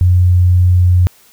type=tone; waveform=sine; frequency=89.8 Hz; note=F2; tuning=49 cents sharp; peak=-6 dBFS; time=0.01-1.07 s; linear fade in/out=0 ms; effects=white hiss -47 dBFS RMS until 1.32 s